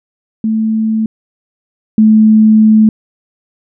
sine tone pair in turn, 220 / 217.2 Hz, A3 / A3, 0 / -22 cents, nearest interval unison, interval 22 cents, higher first, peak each -10 / -3 dBFS, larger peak second, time 0.44-1.06 / 1.98-2.89 s, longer second, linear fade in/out 2 ms, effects none

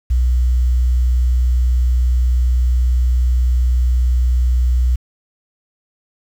sine tone, 61.74 Hz, B1, in tune, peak -10 dBFS, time 0.1-4.96 s, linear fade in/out 10 ms, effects tanh soft clip ceiling -8 dBFS + 7-bit

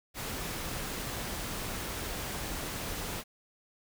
pink noise, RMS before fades -37 dBFS, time 0.14-3.24 s, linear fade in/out 50 ms, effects none

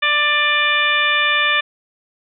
harmonic tone with a mistuned harmonic, 590 Hz, D5, 8 cents sharp, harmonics 1 / 2 / 3 / 4 / 5 / 6, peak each -29 / -21 / -18 / -19 / -23 / -22 dBFS, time 0.02-1.61 s, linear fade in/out 10 ms, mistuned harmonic 4, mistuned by +23 cents, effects none

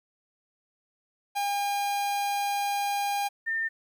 45% pulse / sine tone pair in turn, 808 / 1807.1 Hz, G#5 / A6, -48 / +46 cents, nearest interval octave + major second, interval 1394 cents, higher second, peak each -26 dBFS, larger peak neither, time 1.35-3.29 / 3.46-3.69 s, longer first, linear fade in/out 20 ms, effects 11-bit

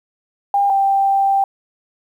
sine tone pair in turn, 802 / 785.9 Hz, G5 / G5, +39 / +4 cents, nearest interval unison, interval 35 cents, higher first, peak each -12 dBFS, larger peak neither, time 0.54-0.7 / 0.7-1.44 s, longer second, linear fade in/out 2 ms, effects 8-bit

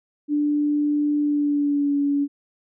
sine tone with pitch glide, 294.4 to 284.5 Hz, D4 to C#4, +4 to +45 cents, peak -18 dBFS, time 0.28-2.28 s, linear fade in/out 50 ms, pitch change -59 cents, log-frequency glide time 1.2-1.96 s, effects none

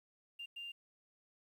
triangle tone bursts at uneven times, 2794 Hz, F7, in tune, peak -40 dBFS, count 2, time 0.39-0.46 / 0.56-0.72 s, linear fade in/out 10 ms, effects tanh soft clip ceiling -41 dBFS + 12-bit

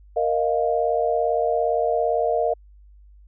sine chord, Bb suspended fourth, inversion none, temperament just, 466.2 / 621.6 / 699.2 Hz, Bb4 / Eb5 / F5, 0 / -2 / +2 cents, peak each -23 / -23 / -23 dBFS, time 0.16-2.54 s, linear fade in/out 10 ms, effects added 50 Hz sine -46 dBFS peak until 3.27 s

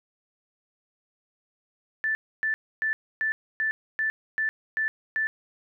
sine tone bursts, 1760 Hz, A6, in tune, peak -23 dBFS, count 9, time 2.04-5.27 s, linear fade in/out 0 ms, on 110 ms, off 280 ms, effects none

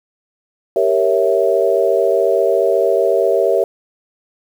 sine chord, G diminished seventh, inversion none, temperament equal, 392 / 466.2 / 554.4 / 659.3 Hz, G4 / Bb4 / Db5 / Fb5, 0 / 0 / 0 / 0 cents, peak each -17 dBFS, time 0.76-3.64 s, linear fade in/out 2 ms, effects 7-bit

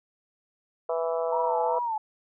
harmonic tone, 164.81 Hz, E3, in tune, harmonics 3 / 4 / 5 / 6 / 7 / 8, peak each -28 / -29 / -38 / -36 / -40 / -42 dBFS, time 0.89-1.79 s, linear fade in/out 5 ms
sine tone with vibrato, 909 Hz, A#5, 44 cents flat, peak -26 dBFS, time 1.32-1.98 s, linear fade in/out 5 ms, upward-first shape sine, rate 2.6 Hz, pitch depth 110 cents each way
effects none

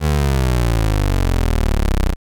25% pulse exponential sweep, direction down, 78 to 30.34 Hz, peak -10 dBFS, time 0-2.16 s, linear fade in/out 50 ms, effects none

